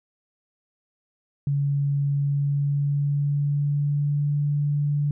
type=tone with pitch glide; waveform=sine; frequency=141.6 to 145.5 Hz; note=C#3 to D3; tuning=+37 to -16 cents; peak=-20 dBFS; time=1.47-5.11 s; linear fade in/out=2 ms; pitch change=+47 cents; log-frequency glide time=2.13-4.34 s; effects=none